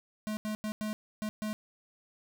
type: tone bursts at uneven times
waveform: square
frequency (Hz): 214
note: A3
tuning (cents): -48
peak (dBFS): -33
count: 6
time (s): 0.27-0.37 / 0.45-0.55 / 0.64-0.72 / 0.81-0.93 / 1.22-1.29 / 1.42-1.53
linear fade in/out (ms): 0
effects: none